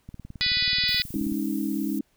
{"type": "click train", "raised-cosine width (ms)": 5, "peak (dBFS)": -27, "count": 24, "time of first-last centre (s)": [0.09, 1.32], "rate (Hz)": 18.7}
{"type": "harmonic tone", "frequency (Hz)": 494.2, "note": "B4", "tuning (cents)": 1, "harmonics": [3, 4, 5, 6, 7, 8, 9, 10], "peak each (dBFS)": [-39, -29, -31, -36, -29, -27, -28, -29], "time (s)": [0.41, 1.02], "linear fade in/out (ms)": 0}
{"type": "noise", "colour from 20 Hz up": "violet", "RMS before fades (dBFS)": -42, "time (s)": [0.88, 1.99], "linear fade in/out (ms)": 2}
{"type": "chord", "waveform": "sine", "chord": "Ab suspended fourth", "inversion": "none", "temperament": "equal with one note detuned", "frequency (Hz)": [207.7, 277.2, 315.5], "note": ["Ab3", "Db4", "Eb4"], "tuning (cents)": [0, 0, 24], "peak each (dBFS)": -29, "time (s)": [1.14, 2.01], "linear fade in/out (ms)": 2}
{"effects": ["pink hiss -67 dBFS RMS until 2.16 s"]}